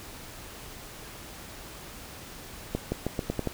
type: accelerating click train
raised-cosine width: 2 ms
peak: -14 dBFS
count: 7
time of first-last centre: 2.75-3.473 s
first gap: 170 ms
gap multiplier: 0.86
effects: pink hiss -44 dBFS RMS until 3.53 s